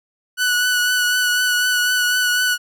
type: tone with vibrato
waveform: sawtooth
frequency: 1480 Hz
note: F#6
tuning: in tune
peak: -12 dBFS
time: 0.37-2.58 s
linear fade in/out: 50 ms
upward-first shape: triangle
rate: 4 Hz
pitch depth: 24 cents each way
effects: none